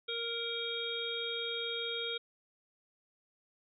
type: harmonic tone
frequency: 466.2 Hz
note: A#4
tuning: in tune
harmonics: 1 / 3 / 5 / 7 / 8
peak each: -40 / -44 / -44 / -39 / -40 dBFS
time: 0.08-2.18 s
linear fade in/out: 10 ms
effects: none